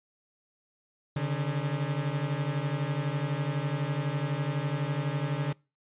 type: beating tone pair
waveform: 40% pulse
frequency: 137.9 / 149.9 Hz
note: C#3 / D3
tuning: -9 / +36 cents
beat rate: 12 Hz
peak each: -30 dBFS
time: 1.16-5.53 s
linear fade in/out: 5 ms
effects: noise-tail reverb RT60 0.3 s tail -24 dB re dry + resampled to 8000 Hz